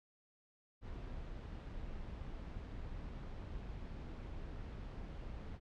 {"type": "noise with amplitude modulation", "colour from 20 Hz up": "brown", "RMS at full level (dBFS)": -45, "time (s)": [0.81, 5.6], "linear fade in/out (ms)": 50, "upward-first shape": "sine", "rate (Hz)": 167, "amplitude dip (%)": 25, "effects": ["low-pass 4000 Hz 12 dB/octave"]}